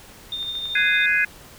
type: tone with tremolo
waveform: sine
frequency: 3632 Hz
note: A#7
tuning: 46 cents flat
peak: -24 dBFS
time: 0.32-1.06 s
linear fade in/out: 2 ms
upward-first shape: triangle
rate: 13 Hz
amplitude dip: 45%
type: clicks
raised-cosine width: 0.3 ms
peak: -26 dBFS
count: 5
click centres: 0.428 / 0.553 / 0.656 / 0.781 / 0.842 s
type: chord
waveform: sine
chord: Ab dominant seventh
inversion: third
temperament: just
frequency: 1495.1 / 1661.2 / 2077 / 2492 Hz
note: Gb6 / Ab6 / C7 / Eb7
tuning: +18 / 0 / -13 / +2 cents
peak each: -26 / -20 / -23 / -22 dBFS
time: 0.75-1.25 s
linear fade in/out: 5 ms
effects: pink hiss -45 dBFS RMS until 1.58 s